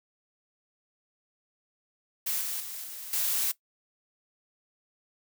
blue noise with level steps, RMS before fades -30 / -33 / -39 / -41 / -28 dBFS, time 2.26-3.52 s, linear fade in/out 10 ms, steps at 2.41 / 2.6 / 2.84 / 3.13 s, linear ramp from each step 2 ms, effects noise-tail reverb RT60 0.1 s tail -18 dB re dry

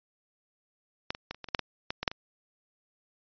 clicks, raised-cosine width 0.2 ms, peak -12 / -21 / -17 / -29 / -21 / -23 / -7 / -13 / -13 / -14 / -6 / -21 dBFS, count 12, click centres 1.105 / 1.149 / 1.31 / 1.346 / 1.443 / 1.487 / 1.548 / 1.593 / 1.905 / 2.03 / 2.078 / 2.115 s, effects resampled to 11025 Hz

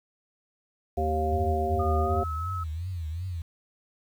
harmonic tone, 77.78 Hz, D#2, in tune, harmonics 1 / 3 / 5 / 7 / 9, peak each -28 / -36 / -30 / -36 / -28 dBFS, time 0.97-2.24 s, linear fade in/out 10 ms
sine tone with vibrato, 85.1 Hz, F2, 44 cents flat, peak -30 dBFS, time 1.32-3.42 s, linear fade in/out 5 ms, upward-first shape triangle, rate 2.7 Hz, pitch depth 200 cents each way
sine tone with pitch glide, 1222 to 1293.9 Hz, D#6 to E6, -32 to -33 cents, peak -32 dBFS, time 1.79-2.64 s, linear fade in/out 10 ms, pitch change +99 cents, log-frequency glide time 2.02-2.23 s
effects 9-bit

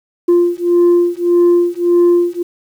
sine beating tone pair, 347.8 / 349.5 Hz, F4 / F4, -7 / +1 cents, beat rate 1.7 Hz, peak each -10 dBFS, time 0.28-2.43 s, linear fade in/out 10 ms, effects tanh soft clip ceiling -5 dBFS + 7-bit

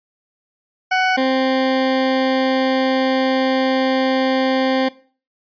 20% pulse tone pair in turn, 746 / 262.5 Hz, F#5 / C4, +14 / +6 cents, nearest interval octave + tritone, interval 1808 cents, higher first, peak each -9 / -10 dBFS, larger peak first, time 0.91-1.17 / 1.17-4.89 s, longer second, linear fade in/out 10 ms, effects noise-tail reverb RT60 0.4 s tail -19 dB re dry + resampled to 11025 Hz

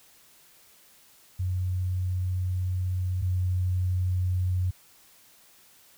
sine tone pair in turn, 91.6 / 91.23 Hz, F#2 / F#2, -17 / -24 cents, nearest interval unison, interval 7 cents, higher first, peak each -25 / -23 dBFS, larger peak second, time 1.39-3.22 / 3.22-4.71 s, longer first, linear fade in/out 10 ms, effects white hiss -57 dBFS RMS until 5.97 s

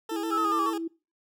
20% pulse tone with vibrato, 427.5 Hz, A4, 50 cents flat, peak -28 dBFS, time 0.09-0.78 s, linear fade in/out 5 ms, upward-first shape square, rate 7 Hz, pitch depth 69 cents each way
sine tone with tremolo, 330.2 Hz, E4, 3 cents sharp, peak -28 dBFS, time 0.11-0.88 s, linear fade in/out 10 ms, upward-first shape triangle, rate 6.9 Hz, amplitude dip 25%
sine exponential sweep, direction down, 1340 to 1109 Hz, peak -24 dBFS, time 0.31-0.71 s, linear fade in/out 20 ms
effects noise-tail reverb RT60 0.3 s tail -21 dB re dry

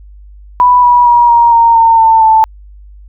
sine tone with pitch steps, 987.8 / 972 / 956.4 / 941 / 925.9 / 911.1 / 896.4 / 882.1 Hz, B5 / B5 / A#5 / A#5 / A#5 / A#5 / A5 / A5, 0 / -28 / +44 / +16 / -12 / -40 / +32 / +4 cents, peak -3 dBFS, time 0.6-2.44 s, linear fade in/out 0 ms, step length 230 ms, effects added 50 Hz sine -32 dBFS peak until 3.08 s

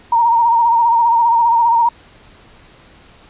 sine tone with vibrato, 932.3 Hz, A#5, in tune, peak -9 dBFS, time 0.12-1.89 s, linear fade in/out 5 ms, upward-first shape sine, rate 15 Hz, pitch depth 46 cents each way, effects pink hiss -45 dBFS RMS until 3.29 s + resampled to 8000 Hz

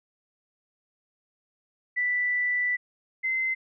sine tone pair in turn, 1975.5 / 2064 Hz, B6 / C7, 0 / -24 cents, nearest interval minor second, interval 76 cents, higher second, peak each -23 / -24 dBFS, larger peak first, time 1.96-2.77 / 3.23-3.55 s, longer first, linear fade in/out 20 ms, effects none

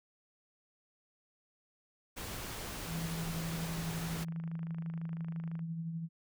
pink noise, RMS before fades -42 dBFS, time 2.16-4.25 s, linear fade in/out 20 ms
sine tone with tremolo, 164.81 Hz, E3, in tune, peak -34 dBFS, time 2.86-6.09 s, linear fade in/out 50 ms, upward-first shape triangle, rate 12 Hz, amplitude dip 45%
click train, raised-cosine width 0.5 ms, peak -38 dBFS, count 58, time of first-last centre 3.4-5.592 s, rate 26 Hz
effects none

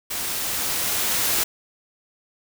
white noise with level ramp, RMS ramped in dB -28 to -21 dBFS, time 0.1-1.44 s, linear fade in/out 10 ms, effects none

